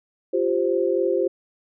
sine chord, F suspended second, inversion none, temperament just, 349.2 / 392.9 / 523.8 Hz, F4 / G4 / C5, 0 / +4 / +2 cents, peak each -23 dBFS, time 0.33-1.28 s, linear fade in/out 10 ms, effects none

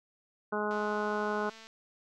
harmonic tone, 210 Hz, G#3, 19 cents sharp, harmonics 1 / 2 / 3 / 4 / 5 / 6 / 7, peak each -37 / -34 / -38 / -38 / -38 / -40 / -38 dBFS, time 0.52-1.5 s, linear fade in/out 10 ms
click train, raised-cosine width 0.2 ms, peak -34 dBFS, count 215, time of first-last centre 0.71-1.67 s, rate 223 Hz
effects none

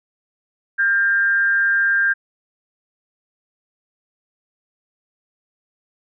sine tone with frequency modulation, 1599 Hz, G6, 34 cents sharp, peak -14 dBFS, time 0.78-2.14 s, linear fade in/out 20 ms, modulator 187 Hz, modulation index 0.36, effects none

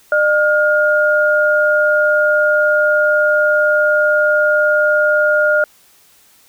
sine tone pair together, 604 / 1420.5 Hz, D5 / F6, +48 / +29 cents, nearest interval octave + minor third, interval 1481 cents, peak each -13 dBFS, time 0.12-5.64 s, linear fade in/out 2 ms, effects white hiss -50 dBFS RMS until 6.48 s

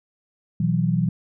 sine chord, B suspended fourth, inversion none, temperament just, 123.47 / 164.63 / 185.21 Hz, B2 / E3 / F#3, 0 / -2 / +2 cents, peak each -24 / -21 / -23 dBFS, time 0.6-1.09 s, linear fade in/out 5 ms, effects none

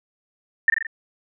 sine tone with echo, 1804 Hz, A6, 43 cents sharp, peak -11 dBFS, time 0.68-0.7 s, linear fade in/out 2 ms, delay 42 ms, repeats 4, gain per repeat -4 dB, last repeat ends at 0.868 s, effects none

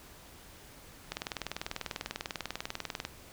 click train, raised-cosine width 0.2 ms, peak -17 dBFS, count 40, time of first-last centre 1.12-3.051 s, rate 20.2 Hz, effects pink hiss -53 dBFS RMS until 3.32 s

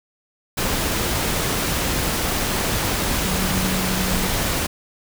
sine tone in noise, 186.6 Hz, F#3, 15 cents sharp, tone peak -24 dBFS, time 3.25-4.28 s, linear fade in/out 10 ms, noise pink, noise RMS -22 dBFS, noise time 0.57-4.67 s, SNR -5 dB, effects none

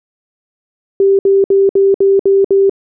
sine tone bursts, 392 Hz, G4, in tune, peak -6 dBFS, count 7, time 1-2.696 s, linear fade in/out 2 ms, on 190 ms, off 61 ms, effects none

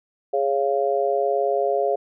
sine chord, Db major, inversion second, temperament just, 415.8 / 554.4 / 693 Hz, Ab4 / Db5 / F5, +2 / 0 / -14 cents, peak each -23 dBFS, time 0.33-1.96 s, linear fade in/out 10 ms, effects none

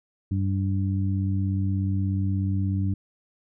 harmonic tone, 96.7 Hz, G2, 23 cents flat, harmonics 1 / 2 / 3, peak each -23 / -29 / -33 dBFS, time 0.31-2.94 s, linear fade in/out 5 ms, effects none

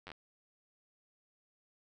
slowing click train, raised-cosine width 0.3 ms, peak -30 dBFS, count 5, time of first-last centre 0.07-0.117 s, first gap 10 ms, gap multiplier 1.11, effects none

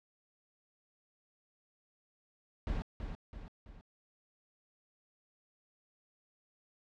brown noise with echo, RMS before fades -35 dBFS, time 2.67-2.82 s, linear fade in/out 0 ms, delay 330 ms, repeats 3, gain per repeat -6 dB, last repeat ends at 3.81 s, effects low-pass 4000 Hz 12 dB/octave

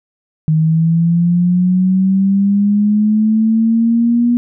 sine linear sweep, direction up, 155.56 to 241.4 Hz, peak -9 dBFS, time 0.48-4.37 s, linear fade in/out 0 ms, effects none

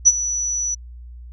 sine tone with ADSR envelope, 5920 Hz, F#8, in tune, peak -5 dBFS, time 0.05-0.75 s, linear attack 25 ms, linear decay 38 ms, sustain -15 dB, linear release 11 ms, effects added 60 Hz sine -35 dBFS peak until 1.32 s

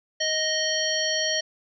harmonic tone with a mistuned harmonic, 626 Hz, D#5, 10 cents sharp, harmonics 1 / 3 / 5 / 7 / 9, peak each -29 / -29 / -29 / -29 / -29 dBFS, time 0.2-1.41 s, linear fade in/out 10 ms, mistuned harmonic 3, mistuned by -15 cents, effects none

